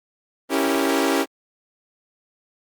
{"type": "chord", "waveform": "sawtooth", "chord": "C# diminished seventh", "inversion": "none", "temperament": "equal", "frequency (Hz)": [277.2, 329.6, 392, 466.2], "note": ["C#4", "E4", "G4", "Bb4"], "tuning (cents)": [0, 0, 0, 0], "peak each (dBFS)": [-18, -20, -20, -23], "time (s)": [0.49, 1.26], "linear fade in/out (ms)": 50, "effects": ["Opus 32 kbps"]}